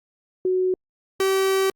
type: tone pair in turn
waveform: sine / 45% pulse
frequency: 370 / 384.9 Hz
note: F#4 / G4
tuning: 0 / -32 cents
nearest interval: minor second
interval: 68 cents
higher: second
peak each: -18 dBFS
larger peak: neither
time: 0.45-0.74 / 1.2-1.7 s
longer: second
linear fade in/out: 2 ms
effects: Opus 48 kbps